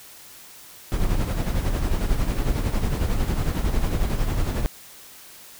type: noise with tremolo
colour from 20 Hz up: brown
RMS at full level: -20 dBFS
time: 0.92-4.66 s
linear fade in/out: 0 ms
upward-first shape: sine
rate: 11 Hz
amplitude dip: 55%
effects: white hiss -45 dBFS RMS until 5.59 s